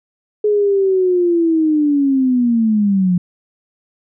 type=linear sweep; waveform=sine; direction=down; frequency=423.4 to 174.61 Hz; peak=-11 dBFS; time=0.44-3.18 s; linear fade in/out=5 ms; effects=none